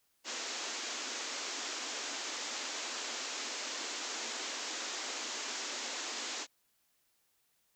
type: band-pass noise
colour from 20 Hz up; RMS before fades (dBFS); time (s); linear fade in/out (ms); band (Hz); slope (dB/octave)
white; -40; 0.24-6.47; 50; 230 to 7400; 96
effects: white hiss -75 dBFS RMS until 7.75 s